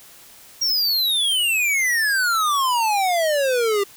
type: exponential sweep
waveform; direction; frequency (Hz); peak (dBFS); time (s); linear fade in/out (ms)
square; down; 5670 to 392; -18; 0.61-3.84; 10
effects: white hiss -46 dBFS RMS until 3.96 s